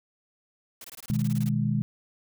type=noise bursts; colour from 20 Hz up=white; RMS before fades=-43 dBFS; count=13; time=0.81-1.491 s; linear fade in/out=2 ms; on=33 ms; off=21 ms
type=chord; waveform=sine; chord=G# minor; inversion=first; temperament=equal; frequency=123.47 / 155.56 / 207.7 Hz; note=B2 / D#3 / G#3; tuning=0 / 0 / 0 cents; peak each=-27 / -28 / -27 dBFS; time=1.1-1.82 s; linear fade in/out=0 ms
effects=none